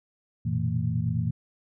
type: tone cluster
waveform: sine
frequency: 90.3 / 115.8 / 125.3 / 162.9 / 223.8 Hz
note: F#2 / A#2 / B2 / E3 / A3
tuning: -42 / -11 / +25 / -20 / +30 cents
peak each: -33 / -27 / -34 / -29 / -35 dBFS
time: 0.45-1.31 s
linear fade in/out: 10 ms
effects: none